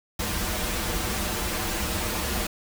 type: noise with comb filter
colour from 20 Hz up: pink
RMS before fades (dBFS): -28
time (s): 0.19-2.47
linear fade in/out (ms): 5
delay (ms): 7.3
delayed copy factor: -0.95
effects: none